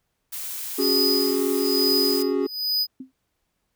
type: noise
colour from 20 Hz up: blue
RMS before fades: -32 dBFS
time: 0.32-2.23 s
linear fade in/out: 10 ms
type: chord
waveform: triangle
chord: C# suspended fourth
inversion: none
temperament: equal with one note detuned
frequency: 277.2 / 370 / 412.2 Hz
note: C#4 / F#4 / G#4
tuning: 0 / 0 / -13 cents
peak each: -23 dBFS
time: 0.78-2.47 s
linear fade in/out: 10 ms
type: tone with tremolo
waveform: square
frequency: 4978 Hz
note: D#8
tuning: in tune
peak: -20 dBFS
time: 0.79-2.87 s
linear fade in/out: 50 ms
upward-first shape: sine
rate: 1.1 Hz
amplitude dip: 100%
type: tone with exponential decay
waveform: sine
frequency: 261.3 Hz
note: C4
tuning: 2 cents flat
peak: -30 dBFS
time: 3-3.12 s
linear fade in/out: 5 ms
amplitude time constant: 26 ms
effects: pink hiss -75 dBFS RMS until 3.75 s